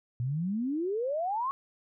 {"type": "exponential sweep", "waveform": "sine", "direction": "up", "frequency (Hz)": [116.54, 1122], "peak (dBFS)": -28, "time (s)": [0.2, 1.51], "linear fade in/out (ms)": 0, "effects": []}